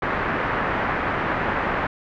white low-pass noise, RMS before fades -24 dBFS, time 0.02-1.87 s, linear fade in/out 5 ms, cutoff 1800 Hz, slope 24 dB/octave, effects none

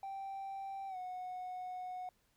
triangle tone with pitch glide, 781 to 732.9 Hz, G5 to F#5, -7 to -17 cents, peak -38 dBFS, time 0.03-2.09 s, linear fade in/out 2 ms, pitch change -110 cents, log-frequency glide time 0.88-0.97 s, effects tanh soft clip ceiling -36 dBFS + pink hiss -75 dBFS RMS until 2.36 s

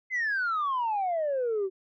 sine exponential sweep, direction down, 2093 to 370 Hz, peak -24 dBFS, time 0.1-1.7 s, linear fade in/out 50 ms, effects tanh soft clip ceiling -23 dBFS

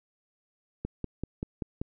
click train, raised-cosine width 3 ms, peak -19 dBFS, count 6, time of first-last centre 0.85-1.815 s, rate 5.18 Hz, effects none

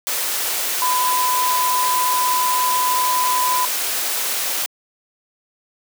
sine tone in noise, 1002 Hz, B5, 25 cents sharp, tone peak -17 dBFS, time 0.82-3.65 s, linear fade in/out 0 ms, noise white, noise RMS -22 dBFS, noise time 0.07-4.66 s, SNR +2 dB, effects high-pass 400 Hz 12 dB/octave

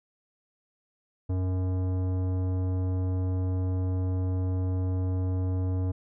sine tone with tanh clipping, 92.5 Hz, F#2, in tune, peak -27 dBFS, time 1.29-5.92 s, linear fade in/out 10 ms, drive 15 dB, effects none

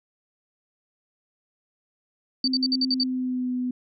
sine tone bursts, 4600 Hz, D8, 37 cents flat, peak -20 dBFS, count 7, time 2.44-3.035 s, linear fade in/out 2 ms, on 37 ms, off 56 ms
sine tone with pitch glide, 259.5 to 250.1 Hz, C4 to B3, -14 to +22 cents, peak -24 dBFS, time 2.44-3.71 s, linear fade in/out 5 ms, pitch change -64 cents, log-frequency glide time 2.88-3.52 s
effects none

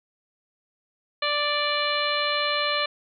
harmonic tone, 587.3 Hz, D5, in tune, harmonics 1 / 2 / 3 / 4 / 5 / 6 / 7, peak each -29 / -28 / -31 / -30 / -31 / -33 / -30 dBFS, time 1.22-2.86 s, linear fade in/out 5 ms, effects none

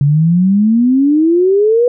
sine exponential sweep, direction up, 138.59 to 495.6 Hz, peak -7 dBFS, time 0.01-1.88 s, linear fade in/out 2 ms, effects none

